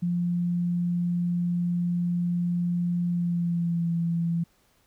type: tone with pitch glide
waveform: sine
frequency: 174.61 to 168.56 Hz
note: F3 to E3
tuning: 0 to +39 cents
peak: -23 dBFS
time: 0.02-4.44 s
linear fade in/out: 10 ms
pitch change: -61 cents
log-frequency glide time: 3.08-3.91 s
effects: pink hiss -65 dBFS RMS until 4.86 s